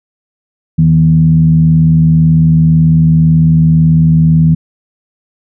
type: tone with frequency modulation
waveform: sine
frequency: 160 Hz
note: D#3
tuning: 49 cents sharp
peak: -4 dBFS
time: 0.78-4.55 s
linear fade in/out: 10 ms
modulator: 78.1 Hz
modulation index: 0.49
effects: none